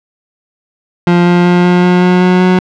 30% pulse tone with pitch steps, 174.61 / 175.82 / 177.05 / 178.28 / 179.52 / 180.77 / 182.02 / 183.29 Hz, F3 / F3 / F3 / F3 / F3 / F#3 / F#3 / F#3, 0 / +12 / +24 / +36 / +48 / -40 / -28 / -16 cents, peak -3 dBFS, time 1.07-2.59 s, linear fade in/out 2 ms, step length 190 ms, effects low-pass 3000 Hz 12 dB/octave

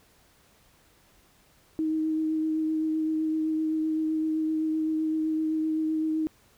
sine tone with vibrato, 314.6 Hz, D#4, 19 cents sharp, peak -24 dBFS, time 1.79-6.27 s, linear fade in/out 0 ms, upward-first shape triangle, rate 7.8 Hz, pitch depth 16 cents each way, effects pink hiss -61 dBFS RMS until 6.57 s

